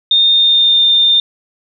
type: tone with pitch glide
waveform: sine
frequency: 3651 to 3615 Hz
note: A#7 to A7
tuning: -37 to +46 cents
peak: -7 dBFS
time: 0.11-1.2 s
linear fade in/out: 2 ms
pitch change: -17 cents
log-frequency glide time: 0.32-0.84 s
effects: none